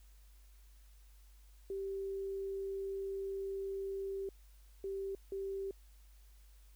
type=tone bursts at uneven times; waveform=sine; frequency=390 Hz; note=G4; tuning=9 cents flat; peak=-37 dBFS; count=3; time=1.7-4.29 / 4.84-5.15 / 5.32-5.71 s; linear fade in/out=2 ms; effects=added 50 Hz sine -57 dBFS peak until 6.75 s + white hiss -70 dBFS RMS until 6.75 s